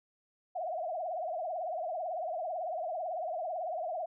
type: tone with vibrato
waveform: sine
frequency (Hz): 681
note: F5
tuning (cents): -44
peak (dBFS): -33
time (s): 0.55-4.06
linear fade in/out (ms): 10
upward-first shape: triangle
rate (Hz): 18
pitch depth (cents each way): 190
effects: none